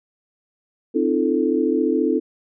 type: tone cluster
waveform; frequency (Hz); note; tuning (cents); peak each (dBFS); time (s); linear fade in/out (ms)
sine; 260.6 / 305.2 / 339.6 / 439.6; C4 / D#4 / F4 / A4; -7 / -33 / -48 / -2; -22; 0.94-2.2; 20
effects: none